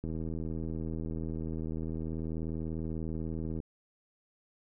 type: click train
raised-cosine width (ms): 3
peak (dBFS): -25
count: 287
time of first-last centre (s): 0.04-3.602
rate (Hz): 80.3
effects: none